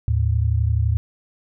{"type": "tone pair together", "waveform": "sine", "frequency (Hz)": [77.5, 109.29], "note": ["D#2", "A2"], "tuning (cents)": [-6, -11], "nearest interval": "tritone", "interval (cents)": 595, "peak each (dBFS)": -19, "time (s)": [0.08, 0.97], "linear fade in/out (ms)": 0, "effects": []}